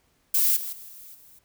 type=noise with level steps; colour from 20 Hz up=violet; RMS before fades=-21 / -33 / -43 / -45 / -52 dBFS; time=0.34-1.39 s; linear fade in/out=5 ms; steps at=0.56 / 0.72 / 0.88 / 1.14 s; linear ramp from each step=10 ms; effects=pink hiss -67 dBFS RMS until 1.44 s